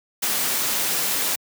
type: noise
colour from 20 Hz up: white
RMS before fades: -23 dBFS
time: 0.22-1.36 s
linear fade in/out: 10 ms
effects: high-pass 150 Hz 12 dB/octave